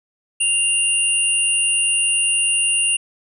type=tone pair together; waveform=sine; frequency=2787 / 9395 Hz; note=F7 / D9; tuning=-4 / 0 cents; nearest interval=octave + major sixth; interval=2104 cents; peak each=-18 dBFS; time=0.4-2.97 s; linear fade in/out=10 ms; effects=none

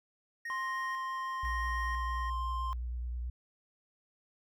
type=tone with tremolo; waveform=triangle; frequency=1864.7 Hz; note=A#6; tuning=in tune; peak=-35 dBFS; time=0.45-2.3 s; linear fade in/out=5 ms; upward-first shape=square; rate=1 Hz; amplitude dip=50%
type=tone; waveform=triangle; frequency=1051 Hz; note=C6; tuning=7 cents sharp; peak=-33 dBFS; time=0.5-2.73 s; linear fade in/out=0 ms
type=tone with vibrato; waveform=sine; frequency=60.4 Hz; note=B1; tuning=38 cents flat; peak=-34 dBFS; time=1.43-3.3 s; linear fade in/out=5 ms; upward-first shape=triangle; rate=9.4 Hz; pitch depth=33 cents each way
effects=none

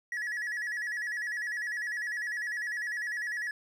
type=tone with vibrato; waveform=triangle; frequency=1807 Hz; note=A6; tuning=46 cents sharp; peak=-30 dBFS; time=0.12-3.51 s; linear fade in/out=2 ms; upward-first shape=square; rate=10 Hz; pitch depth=100 cents each way; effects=none

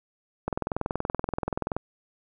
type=click train; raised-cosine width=1 ms; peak=-13 dBFS; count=28; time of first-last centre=0.48-1.766 s; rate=21 Hz; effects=none

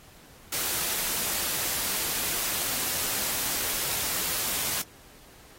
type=noise; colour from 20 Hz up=white; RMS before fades=-29 dBFS; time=0.52-4.82 s; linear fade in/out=5 ms; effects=pink hiss -53 dBFS RMS until 5.58 s + AAC 48 kbps

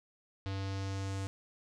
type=tone with low-pass filter sweep; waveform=square; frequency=97.2 Hz; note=G2; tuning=14 cents flat; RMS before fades=-37 dBFS; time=0.46-1.27 s; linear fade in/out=0 ms; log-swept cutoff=4200 to 8000 Hz; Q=1.8; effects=none

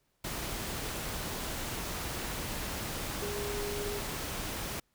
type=tone in noise; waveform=sine; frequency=410 Hz; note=G#4; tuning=22 cents flat; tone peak=-36 dBFS; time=3.22-3.99 s; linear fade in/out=5 ms; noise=pink; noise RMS=-37 dBFS; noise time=0.24-4.8 s; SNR=-2 dB; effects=pink hiss -75 dBFS RMS until 4.94 s

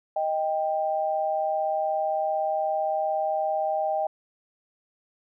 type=tone pair together; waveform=sine; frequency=625.4 / 788 Hz; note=D#5 / G5; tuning=+9 / +9 cents; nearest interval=major third; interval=400 cents; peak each=-26 dBFS; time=0.16-4.07 s; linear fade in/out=5 ms; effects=none

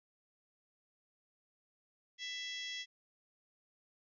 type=harmonic tone; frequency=664 Hz; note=E5; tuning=12 cents sharp; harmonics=3 / 4 / 5 / 6 / 7 / 8 / 9 / 10; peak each=-45 / -52 / -43 / -55 / -56 / -50 / -56 / -58 dBFS; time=2.18-2.86 s; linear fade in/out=50 ms; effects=none

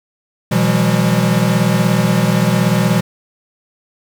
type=tone cluster; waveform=square; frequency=122.8 / 164.1 / 180.3 / 201.1 Hz; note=B2 / E3 / F#3 / G3; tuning=-9 / -8 / -45 / +44 cents; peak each=-18 dBFS; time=0.51-3.01 s; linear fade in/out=10 ms; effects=7-bit

